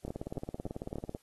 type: two click trains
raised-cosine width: 2 ms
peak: -24 / -24 dBFS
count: 21 / 4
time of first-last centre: 0.05-1.149 / 0.08-0.957 s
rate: 18.2 / 3.42 Hz
effects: white hiss -68 dBFS RMS until 1.22 s + AAC 32 kbps